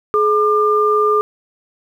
sine tone pair together, 423.9 / 1199 Hz, G#4 / D6, +35 / +36 cents, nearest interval octave + tritone, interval 1801 cents, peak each -14 dBFS, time 0.14-1.21 s, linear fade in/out 0 ms, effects 8-bit

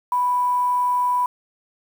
sine tone with quantisation, 987.8 Hz, B5, in tune, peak -17 dBFS, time 0.12-1.26 s, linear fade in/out 2 ms, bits 7, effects none

